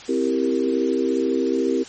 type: chord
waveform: sine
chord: C dominant seventh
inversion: none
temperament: equal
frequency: 261.6 / 329.6 / 392 / 466.2 Hz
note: C4 / E4 / G4 / Bb4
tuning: 0 / 0 / 0 / 0 cents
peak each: -23 / -24 / -23 / -25 dBFS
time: 0.08-1.84 s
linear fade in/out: 20 ms
effects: white hiss -40 dBFS RMS until 1.88 s + MP3 32 kbps